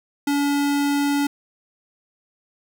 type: tone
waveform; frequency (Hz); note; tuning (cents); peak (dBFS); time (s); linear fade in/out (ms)
square; 285.3; C#4; +50; -19; 0.27-1.27; 5
effects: none